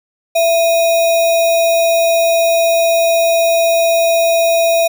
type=tone with sample-and-hold; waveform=sine; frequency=667 Hz; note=E5; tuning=20 cents sharp; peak=-9 dBFS; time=0.35-4.88 s; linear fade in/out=10 ms; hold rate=3150 Hz; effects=none